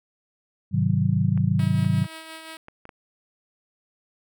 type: chord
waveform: sine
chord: Ab dominant seventh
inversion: none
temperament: just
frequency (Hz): 103.83 / 129.78 / 155.74 / 186.89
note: Ab2 / C3 / Eb3 / Gb3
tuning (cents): 0 / -14 / +2 / +18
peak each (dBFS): -24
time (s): 0.71-2.07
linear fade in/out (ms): 50
type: clicks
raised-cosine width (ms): 0.5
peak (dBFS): -27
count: 7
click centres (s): 1.376 / 1.599 / 1.846 / 2.043 / 2.684 / 2.854 / 2.892
type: tone with tremolo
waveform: 5% pulse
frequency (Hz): 320.9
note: E4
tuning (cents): -46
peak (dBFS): -25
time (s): 1.59-2.57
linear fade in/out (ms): 2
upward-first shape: sine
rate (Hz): 5.7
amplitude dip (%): 40
effects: none